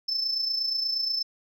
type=tone with amplitude modulation; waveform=sine; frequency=5274 Hz; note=E8; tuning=in tune; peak=-21 dBFS; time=0.08-1.23 s; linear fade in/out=10 ms; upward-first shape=sine; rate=28.4 Hz; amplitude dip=60%; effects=tanh soft clip ceiling -21 dBFS